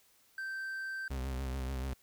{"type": "tone", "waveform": "triangle", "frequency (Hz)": 1559, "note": "G6", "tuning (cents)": -10, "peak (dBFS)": -35, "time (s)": [0.38, 1.08], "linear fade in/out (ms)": 2}
{"type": "tone with vibrato", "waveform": "40% pulse", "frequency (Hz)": 65.41, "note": "C2", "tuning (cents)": 0, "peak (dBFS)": -34, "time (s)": [1.1, 1.94], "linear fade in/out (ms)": 10, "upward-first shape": "triangle", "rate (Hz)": 6.9, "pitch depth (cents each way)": 73}
{"effects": ["white hiss -67 dBFS RMS until 2.02 s"]}